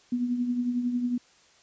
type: tone with tremolo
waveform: sine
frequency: 244.5 Hz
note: B3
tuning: 17 cents flat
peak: -22 dBFS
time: 0.12-1.18 s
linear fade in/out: 5 ms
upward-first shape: triangle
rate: 11 Hz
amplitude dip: 60%
effects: white hiss -59 dBFS RMS until 1.62 s + resampled to 16000 Hz